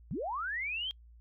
sine linear sweep, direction up, 113.7 to 3245 Hz, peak -33 dBFS, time 0.11-0.91 s, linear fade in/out 0 ms, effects noise-tail reverb RT60 0.1 s tail -26 dB re dry + added 58 Hz sine -53 dBFS peak until 1.2 s

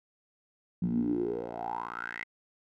10% pulse tone with band-pass filter sweep, 58.27 Hz, A#1, in tune, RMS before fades -33 dBFS, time 0.82-2.24 s, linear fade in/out 5 ms, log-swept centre 180 to 2100 Hz, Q 8.8, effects none

